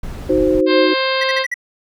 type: noise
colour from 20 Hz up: brown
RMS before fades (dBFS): -27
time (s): 0.03-0.61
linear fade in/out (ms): 5
type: chord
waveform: sine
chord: C diminished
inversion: first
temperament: equal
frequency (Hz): 311.1 / 370 / 523.3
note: Eb4 / Gb4 / C5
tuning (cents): 0 / 0 / 0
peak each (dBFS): -16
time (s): 0.29-0.94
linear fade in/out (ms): 10
type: harmonic tone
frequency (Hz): 528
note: C5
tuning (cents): +16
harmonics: 1 / 2 / 3 / 4 / 5 / 6 / 7 / 8 / 9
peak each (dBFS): -19 / -22 / -24 / -25 / -26 / -27 / -27 / -28 / -29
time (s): 0.66-1.46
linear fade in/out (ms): 50
type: tone bursts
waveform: triangle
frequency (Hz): 1956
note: B6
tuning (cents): -17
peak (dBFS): -16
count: 5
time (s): 1.21-1.542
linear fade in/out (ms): 5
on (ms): 28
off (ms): 48
effects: none